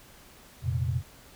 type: chord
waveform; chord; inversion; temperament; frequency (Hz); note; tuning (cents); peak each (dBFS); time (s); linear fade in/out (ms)
sine; F suspended fourth; none; just; 87.31 / 116.41 / 130.96; F2 / Bb2 / C3; 0 / -2 / +2; -30; 0.62-1.03; 50
effects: pink hiss -53 dBFS RMS until 1.35 s